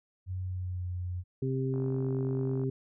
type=tone with pitch glide; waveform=sine; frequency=92.4 to 90.03 Hz; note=F#2 to F#2; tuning=-2 to -47 cents; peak=-32 dBFS; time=0.26-1.24 s; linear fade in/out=50 ms; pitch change=-45 cents; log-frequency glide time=0.43-0.85 s
type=harmonic tone; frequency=132.1 Hz; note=C3; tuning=17 cents sharp; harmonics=1 / 2 / 3; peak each=-30 / -35 / -34 dBFS; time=1.42-2.7 s; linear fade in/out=5 ms
type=click train; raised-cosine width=1 ms; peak=-34 dBFS; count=45; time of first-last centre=1.74-2.636 s; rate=49.1 Hz
effects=none